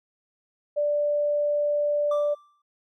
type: tone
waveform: sine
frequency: 587.3 Hz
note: D5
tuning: in tune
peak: -21 dBFS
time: 0.76-2.35 s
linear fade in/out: 20 ms
type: tone with exponential decay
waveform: triangle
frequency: 1174 Hz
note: D6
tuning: 1 cent flat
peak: -27 dBFS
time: 2.11-2.62 s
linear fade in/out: 5 ms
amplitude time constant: 110 ms
effects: none